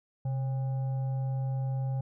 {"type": "tone with frequency modulation", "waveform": "sine", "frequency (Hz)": 130.81, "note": "C3", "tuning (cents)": 0, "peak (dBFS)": -28, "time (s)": [0.25, 2.01], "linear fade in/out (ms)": 5, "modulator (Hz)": 674, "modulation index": 0.24, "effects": []}